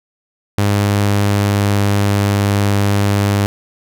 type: tone with pitch glide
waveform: sawtooth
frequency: 101.7 to 101 Hz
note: G#2 to G#2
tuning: -36 to -48 cents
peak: -8 dBFS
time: 0.58-3.46 s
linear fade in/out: 0 ms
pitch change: -12 cents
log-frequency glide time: 0.93-2.25 s
effects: none